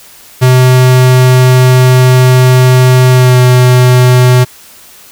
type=tone with pitch glide; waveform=square; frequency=127.6 to 125.7 Hz; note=C3 to B2; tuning=-43 to +31 cents; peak=-3 dBFS; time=0.41-4.45 s; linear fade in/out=20 ms; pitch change=-26 cents; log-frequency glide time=3.11-3.39 s; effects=white hiss -36 dBFS RMS until 5.11 s